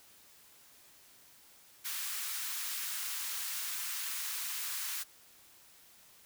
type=high-pass noise; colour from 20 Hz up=white; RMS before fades=-38 dBFS; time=1.84-5.04 s; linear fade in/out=20 ms; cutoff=1100 Hz; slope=24 dB/octave; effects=white hiss -60 dBFS RMS until 6.25 s